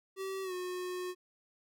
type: tone with pitch glide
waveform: square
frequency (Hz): 384.4 to 362.8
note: G4 to F#4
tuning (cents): -34 to -34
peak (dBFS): -37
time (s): 0.16-1.15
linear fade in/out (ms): 50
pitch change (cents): -100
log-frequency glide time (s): 0.43-0.53
effects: none